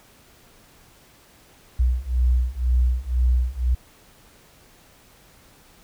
sine beating tone pair, 60.8 / 62.8 Hz, B1 / B1, -26 / +30 cents, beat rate 2 Hz, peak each -21 / -20 dBFS, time 1.79-3.75 s, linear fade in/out 10 ms, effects pink hiss -53 dBFS RMS until 5.83 s

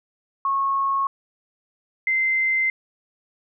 sine tone pair in turn, 1095 / 2076 Hz, C#6 / C7, -22 / -14 cents, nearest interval major seventh, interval 1108 cents, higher second, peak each -19 / -18 dBFS, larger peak second, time 0.45-1.07 / 2.07-2.7 s, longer second, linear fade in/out 2 ms, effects none

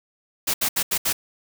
white noise bursts at uneven times, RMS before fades -22 dBFS, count 5, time 0.47-0.54 / 0.61-0.69 / 0.76-0.83 / 0.91-0.98 / 1.05-1.13 s, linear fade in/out 10 ms, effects none

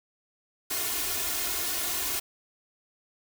white noise with comb filter, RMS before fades -30 dBFS, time 0.7-2.2 s, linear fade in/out 10 ms, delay 2.8 ms, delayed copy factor +0.95, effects none

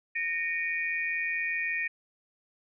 sine tone cluster, 1847 / 2274 / 2439 Hz, A#6 / C#7 / D#7, -16 / +44 / -35 cents, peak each -31 / -36 / -32 dBFS, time 0.15-1.88 s, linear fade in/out 10 ms, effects none

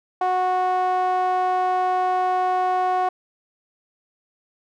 sawtooth tone with band-pass filter, 367.6 Hz, F#4, 11 cents flat, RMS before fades -21 dBFS, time 0.21-3.09 s, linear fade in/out 5 ms, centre 850 Hz, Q 9.2, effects none

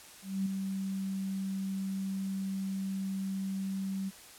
sine tone with ADSR envelope, 192.9 Hz, G3, 28 cents flat, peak -27 dBFS, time 0.22-4.11 s, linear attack 240 ms, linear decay 5 ms, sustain -5 dB, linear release 31 ms, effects white hiss -52 dBFS RMS until 4.38 s + low-pass 12000 Hz 12 dB/octave

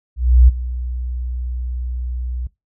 sine tone with ADSR envelope, 61.6 Hz, B1, 4 cents flat, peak -3 dBFS, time 0.16-2.47 s, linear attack 320 ms, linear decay 20 ms, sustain -18 dB, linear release 4 ms, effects noise-tail reverb RT60 0.2 s tail -21 dB re dry + tanh soft clip ceiling 0 dBFS

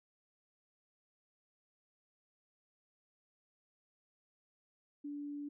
sine tone, 289.6 Hz, D4, 24 cents flat, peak -40 dBFS, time 5.04-5.49 s, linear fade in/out 10 ms, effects none

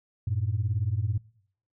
sine beating tone pair, 95 / 113 Hz, F#2 / A2, +46 / +47 cents, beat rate 18 Hz, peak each -27 dBFS, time 0.27-1.18 s, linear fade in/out 5 ms, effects noise-tail reverb RT60 0.6 s tail -22 dB re dry + tanh soft clip ceiling -18 dBFS

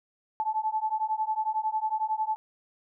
sine beating tone pair, 864 / 875 Hz, A5 / A5, -32 / -10 cents, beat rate 11 Hz, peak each -29 dBFS, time 0.4-2.36 s, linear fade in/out 0 ms, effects none

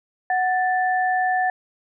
sine tone pair together, 740 / 1762.8 Hz, F#5 / A6, 0 / +3 cents, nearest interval octave + minor third, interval 1503 cents, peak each -19 / -24 dBFS, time 0.3-1.5 s, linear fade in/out 2 ms, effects none

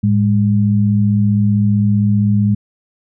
sine tone pair together, 108.33 / 203.8 Hz, A2 / G#3, -26 / -32 cents, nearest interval major seventh, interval 1094 cents, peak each -13 dBFS, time 0.03-2.55 s, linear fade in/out 10 ms, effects none

